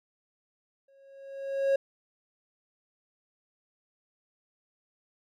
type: tone with exponential growth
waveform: triangle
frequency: 547 Hz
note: C#5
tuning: 23 cents flat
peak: -18 dBFS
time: 0.88-1.76 s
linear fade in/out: 5 ms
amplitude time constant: 190 ms
effects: none